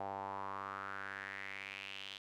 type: tone with band-pass filter sweep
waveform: sawtooth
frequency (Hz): 98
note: G2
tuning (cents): 0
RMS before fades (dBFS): -45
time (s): 0-2.18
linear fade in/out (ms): 5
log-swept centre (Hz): 760 to 3300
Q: 4.4
effects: none